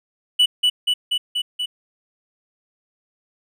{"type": "tone with echo", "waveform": "triangle", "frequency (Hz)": 2960, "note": "F#7", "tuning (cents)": 0, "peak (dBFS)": -10, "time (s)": [0.39, 0.46], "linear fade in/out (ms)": 10, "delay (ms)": 240, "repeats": 5, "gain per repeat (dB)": -2, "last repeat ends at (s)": 1.66, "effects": []}